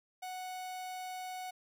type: tone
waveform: 45% pulse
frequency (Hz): 739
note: F#5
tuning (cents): -2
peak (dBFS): -40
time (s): 0.22-1.51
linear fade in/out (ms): 10
effects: none